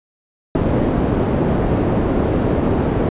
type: low-pass noise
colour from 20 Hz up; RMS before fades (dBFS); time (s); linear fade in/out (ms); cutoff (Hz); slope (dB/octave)
white; -17; 0.55-3.09; 2; 390; 12
effects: resampled to 8000 Hz